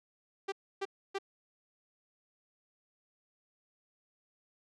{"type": "tone bursts", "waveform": "sawtooth", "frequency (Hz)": 392, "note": "G4", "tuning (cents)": 0, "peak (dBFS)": -29, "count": 3, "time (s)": [0.48, 1.186], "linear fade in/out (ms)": 10, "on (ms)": 42, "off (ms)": 290, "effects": ["low-pass 5000 Hz 12 dB/octave"]}